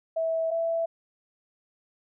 sine tone pair in turn, 652 / 663 Hz, E5 / E5, -19 / +10 cents, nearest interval unison, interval 29 cents, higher second, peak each -24 dBFS, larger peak neither, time 0.16-0.51 / 0.51-0.86 s, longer neither, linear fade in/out 10 ms, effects none

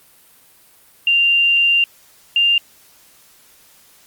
sine tone pair in turn, 2784 / 2795 Hz, F7 / F7, -6 / +1 cents, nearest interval unison, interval 7 cents, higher second, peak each -11 dBFS, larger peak neither, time 1.07-1.84 / 2.36-2.58 s, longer first, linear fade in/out 2 ms, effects white hiss -50 dBFS RMS until 4.06 s + Opus 32 kbps

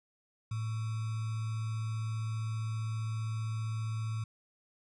sine tone with sample-and-hold, 110.6 Hz, A2, 9 cents sharp, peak -32 dBFS, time 0.51-4.24 s, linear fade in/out 5 ms, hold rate 1225 Hz, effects resampled to 22050 Hz

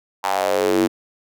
square tone with high-pass filter sweep, 47.64 Hz, G1, 49 cents flat, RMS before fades -19 dBFS, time 0.23-0.88 s, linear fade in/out 20 ms, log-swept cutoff 900 to 290 Hz, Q 4.4, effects none

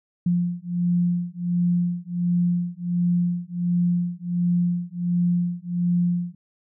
sine beating tone pair, 174.61 / 176.01 Hz, F3 / F3, 0 / +14 cents, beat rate 1.4 Hz, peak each -23 dBFS, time 0.26-6.35 s, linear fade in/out 5 ms, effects none

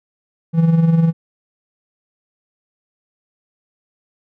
triangle tone with tremolo, 164.81 Hz, E3, in tune, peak -6 dBFS, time 0.53-1.13 s, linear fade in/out 50 ms, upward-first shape sine, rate 20 Hz, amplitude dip 55%, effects none

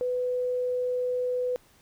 sine tone, 498.5 Hz, B4, 16 cents sharp, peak -25 dBFS, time 0.01-1.56 s, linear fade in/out 0 ms, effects pink hiss -60 dBFS RMS until 1.81 s

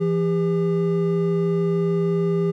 triangle tone pair together, 168.22 / 401.6 Hz, E3 / G4, +35 / +42 cents, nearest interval octave + minor third, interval 1507 cents, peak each -19 dBFS, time 0-2.52 s, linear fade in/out 20 ms, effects none

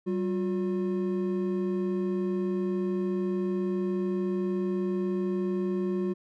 triangle tone pair together, 191.7 / 358.6 Hz, G3 / F4, -38 / +46 cents, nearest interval major seventh, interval 1084 cents, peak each -27 dBFS, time 0.06-6.14 s, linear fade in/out 20 ms, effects none

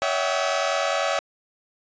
sawtooth tone cluster, 565 / 655 / 734 / 777 / 1271 Hz, C#5 / E5 / F#5 / G5 / D#6, +33 / -11 / -14 / -16 / +36 cents, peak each -22 / -22 / -29 / -26 / -28 dBFS, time 0.02-1.19 s, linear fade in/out 0 ms, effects resampled to 16000 Hz

